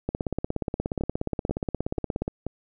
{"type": "two click trains", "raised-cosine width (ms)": 2, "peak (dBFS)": [-16, -13], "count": [4, 38], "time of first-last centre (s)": [[1.01, 2.466], [0.09, 2.279]], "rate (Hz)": [2.06, 16.9], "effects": []}